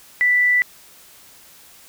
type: tone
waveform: sine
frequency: 1975.5 Hz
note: B6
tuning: in tune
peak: -13 dBFS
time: 0.21-0.62 s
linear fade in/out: 0 ms
effects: white hiss -47 dBFS RMS until 1.88 s